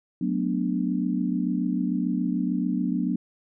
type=chord; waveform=sine; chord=B minor seventh; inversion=second; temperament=equal; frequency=185 / 220 / 246.9 / 293.7 Hz; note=F#3 / A3 / B3 / D4; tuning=0 / 0 / 0 / 0 cents; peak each=-27 / -32 / -27 / -29 dBFS; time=0.21-3.16 s; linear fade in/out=5 ms; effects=none